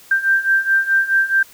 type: beating tone pair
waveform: sine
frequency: 1573 / 1577.7 Hz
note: G6 / G6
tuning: +6 / +11 cents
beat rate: 4.7 Hz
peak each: -18 / -15 dBFS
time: 0.11-1.43 s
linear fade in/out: 5 ms
effects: white hiss -45 dBFS RMS until 1.53 s